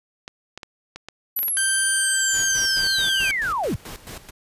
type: clicks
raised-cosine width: 0.2 ms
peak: -18 dBFS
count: 8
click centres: 0.279 / 0.576 / 0.632 / 0.96 / 1.086 / 1.39 / 1.431 / 1.482 s
type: linear sweep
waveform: sine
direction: down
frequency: 11950 to 55 Hz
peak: -21 dBFS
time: 1.36-3.76 s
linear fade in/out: 5 ms
type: tone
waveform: sawtooth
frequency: 1568 Hz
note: G6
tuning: in tune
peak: -18 dBFS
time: 1.57-3.31 s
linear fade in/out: 0 ms
type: noise with tremolo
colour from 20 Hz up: pink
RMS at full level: -36 dBFS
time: 2.33-4.31 s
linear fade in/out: 20 ms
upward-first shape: square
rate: 4.6 Hz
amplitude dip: 75%
effects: resampled to 32000 Hz